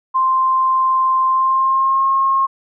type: tone with pitch glide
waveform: sine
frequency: 1046.5 to 1077.2 Hz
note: C6 to C#6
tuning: 0 to -50 cents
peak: -12 dBFS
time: 0.14-2.47 s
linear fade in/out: 20 ms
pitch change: +50 cents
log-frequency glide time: 1.28-2.07 s
effects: none